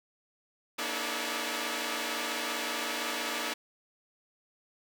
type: tone cluster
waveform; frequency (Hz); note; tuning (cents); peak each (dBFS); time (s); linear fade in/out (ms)
5% pulse; 237.9 / 296.5 / 322.4 / 431.6 / 567; A#3 / D4 / E4 / A4 / C#5; +35 / +17 / -38 / -33 / +39; -27; 0.78-3.54; 10
effects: none